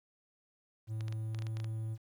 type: tone with pitch glide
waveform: triangle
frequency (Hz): 110 to 110.83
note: A2 to A2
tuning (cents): 0 to +13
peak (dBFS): -33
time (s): 0.87-1.98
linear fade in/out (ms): 50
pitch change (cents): +13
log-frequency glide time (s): 1.14-1.44
type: clicks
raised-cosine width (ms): 0.2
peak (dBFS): -30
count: 10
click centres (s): 1.008 / 1.082 / 1.125 / 1.347 / 1.389 / 1.422 / 1.468 / 1.57 / 1.601 / 1.644
effects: 11-bit

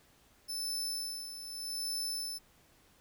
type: tone with tremolo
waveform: sawtooth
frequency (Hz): 5274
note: E8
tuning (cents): 0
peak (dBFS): -31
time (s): 0.48-2.39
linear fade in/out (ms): 20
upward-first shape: sine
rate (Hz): 0.83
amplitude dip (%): 65
effects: pink hiss -65 dBFS RMS until 3 s

